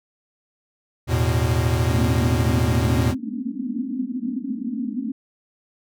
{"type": "chord", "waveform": "square", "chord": "E suspended fourth", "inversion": "none", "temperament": "equal with one note detuned", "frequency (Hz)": [81.46, 110, 123.47], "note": ["E2", "A2", "B2"], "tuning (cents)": [-20, 0, 0], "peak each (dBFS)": -23, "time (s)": [1.07, 3.15], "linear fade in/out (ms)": 50}
{"type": "band-pass noise", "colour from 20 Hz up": "white", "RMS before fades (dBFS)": -27, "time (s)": [1.9, 5.12], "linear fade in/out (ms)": 5, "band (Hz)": [210, 280], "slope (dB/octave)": 96}
{"effects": []}